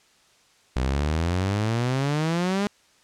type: exponential sweep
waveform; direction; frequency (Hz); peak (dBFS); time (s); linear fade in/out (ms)
sawtooth; up; 61.8 to 207.7; -18; 0.76-2.67; 0
effects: white hiss -59 dBFS RMS until 3.03 s + low-pass 7000 Hz 12 dB/octave